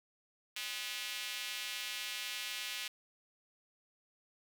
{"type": "tone with high-pass filter", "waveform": "square", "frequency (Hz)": 114.1, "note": "A#2", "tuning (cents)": -37, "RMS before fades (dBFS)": -41, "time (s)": [0.56, 2.88], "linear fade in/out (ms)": 5, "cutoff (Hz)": 2700, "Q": 1.7, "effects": []}